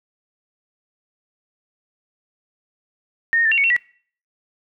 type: tone with pitch steps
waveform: sine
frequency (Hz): 1837 / 1850 / 1775 / 2755 / 2223 / 2718 / 1938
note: A#6 / A#6 / A6 / F7 / C#7 / F7 / B6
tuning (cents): -26 / -14 / +15 / -24 / +4 / -48 / -33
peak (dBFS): -14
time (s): 3.33-3.764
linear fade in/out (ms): 0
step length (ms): 62
effects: noise-tail reverb RT60 0.5 s tail -23 dB re dry